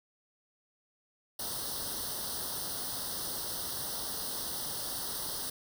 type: noise with comb filter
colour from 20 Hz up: white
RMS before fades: -37 dBFS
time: 1.39-5.5 s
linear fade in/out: 5 ms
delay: 0.21 ms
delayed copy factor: +1
effects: none